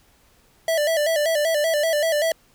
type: tone with vibrato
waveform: square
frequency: 622.3 Hz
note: D#5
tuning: in tune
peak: -19 dBFS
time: 0.68-2.32 s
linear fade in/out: 2 ms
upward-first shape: square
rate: 5.2 Hz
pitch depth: 88 cents each way
effects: pink hiss -58 dBFS RMS until 2.54 s